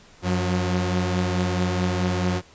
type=tone pair together; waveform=sawtooth; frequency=92.2 / 179.77 Hz; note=F#2 / F#3; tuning=-6 / -50 cents; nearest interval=octave; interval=1156 cents; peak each=-20 dBFS; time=0.22-2.42 s; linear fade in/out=50 ms; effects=pink hiss -51 dBFS RMS until 2.54 s + resampled to 16000 Hz